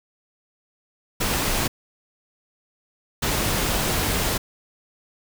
pink noise bursts at uneven times, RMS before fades -23 dBFS, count 2, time 1.2-1.68 / 3.22-4.38 s, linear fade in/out 10 ms, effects none

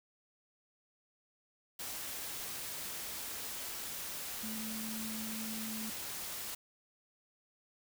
sine tone in noise, 220 Hz, A3, in tune, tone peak -41 dBFS, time 4.43-5.9 s, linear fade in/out 5 ms, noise white, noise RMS -42 dBFS, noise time 1.79-6.55 s, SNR -2 dB, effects none

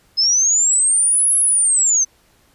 sine linear two-way sweep, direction up then down, 5070 to 10870 to 6090 Hz, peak -12 dBFS, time 0.17-2.05 s, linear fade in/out 20 ms, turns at 1.37 s, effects pink hiss -56 dBFS RMS until 2.54 s + resampled to 32000 Hz

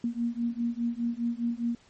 sine beating tone pair, 233.1 / 238 Hz, A#3 / A#3, 0 / +36 cents, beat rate 4.9 Hz, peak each -30 dBFS, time 0.04-1.75 s, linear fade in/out 2 ms, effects pink hiss -60 dBFS RMS until 1.89 s + MP3 32 kbps

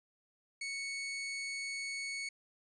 sawtooth tone, 2217 Hz, C#7, in tune, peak -34 dBFS, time 0.61-2.29 s, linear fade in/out 5 ms, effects resampled to 22050 Hz

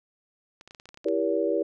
clicks, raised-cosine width 0.2 ms, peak -29 dBFS, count 11, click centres 0.611 / 0.676 / 0.709 / 0.748 / 0.799 / 0.856 / 0.89 / 0.944 / 0.974 / 1.044 / 1.085 s
sine chord, E diminished seventh, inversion none, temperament just, 329.6 / 395.6 / 474.7 / 569.6 Hz, E4 / G4 / Bb4 / Db5, 0 / +16 / +31 / +47 cents, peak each -28 dBFS, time 1.05-1.63 s, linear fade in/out 10 ms
effects none

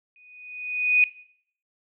sine tone with exponential growth, 2483 Hz, D#7, 4 cents flat, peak -13 dBFS, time 0.16-1.04 s, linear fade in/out 1 ms, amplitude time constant 190 ms, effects noise-tail reverb RT60 0.6 s tail -18 dB re dry

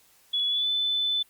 sine tone with pitch glide, 3396 to 3510 Hz, G#7 to A7, +38 to -5 cents, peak -23 dBFS, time 0.33-1.23 s, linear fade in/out 10 ms, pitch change +57 cents, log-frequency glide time 0.48-0.69 s, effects white hiss -60 dBFS RMS until 1.29 s + Opus 48 kbps

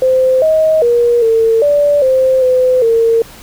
sine tone with pitch steps, 518 / 631 / 476.2 / 451.4 / 581 / 522 / 509 / 457 Hz, C5 / D#5 / A#4 / A4 / D5 / C5 / C5 / A#4, -17 / +24 / +37 / +44 / -19 / -4 / -48 / -34 cents, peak -7 dBFS, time 0.02-3.22 s, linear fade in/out 2 ms, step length 400 ms, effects pink hiss -36 dBFS RMS until 3.42 s

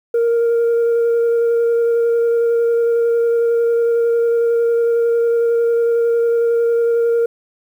sine tone with vibrato, 466.2 Hz, A#4, in tune, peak -10 dBFS, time 0.14-7.26 s, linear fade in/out 5 ms, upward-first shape square, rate 11 Hz, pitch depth 8 cents each way, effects tanh soft clip ceiling -11 dBFS + 8-bit

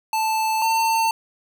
square tone pair in turn, 880 / 899 Hz, A5 / A5, 0 / +37 cents, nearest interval unison, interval 37 cents, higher second, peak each -20 / -18 dBFS, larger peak second, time 0.13-0.62 / 0.62-1.11 s, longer neither, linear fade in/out 2 ms, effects none

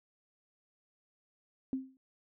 sine tone with exponential decay, 263.2 Hz, C4, 10 cents sharp, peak -28 dBFS, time 1.73-1.97 s, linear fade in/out 1 ms, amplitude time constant 52 ms, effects none

